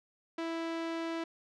sawtooth tone, 330 Hz, E4, 2 cents sharp, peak -30 dBFS, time 0.38-1.24 s, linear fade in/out 5 ms, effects low-pass 4000 Hz 12 dB/octave

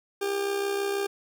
40% pulse tone with amplitude modulation, 399.4 Hz, G4, 32 cents sharp, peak -23 dBFS, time 0.21-1.07 s, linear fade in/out 10 ms, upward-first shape sine, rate 66.2 Hz, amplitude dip 50%, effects none

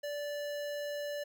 square tone with notch filter, 583 Hz, D5, 13 cents flat, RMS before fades -38 dBFS, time 0.03-1.24 s, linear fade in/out 10 ms, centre 9300 Hz, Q 1.9, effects 12-bit

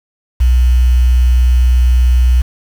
sine tone with quantisation, 61.74 Hz, B1, in tune, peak -6 dBFS, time 0.4-2.42 s, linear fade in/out 10 ms, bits 5, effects none

